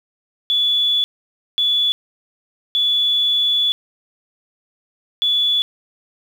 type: tone bursts at uneven times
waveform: sine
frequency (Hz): 3435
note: A7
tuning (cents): -42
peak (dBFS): -14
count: 4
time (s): 0.5-1.04 / 1.58-1.92 / 2.75-3.72 / 5.22-5.62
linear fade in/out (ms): 0
effects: 7-bit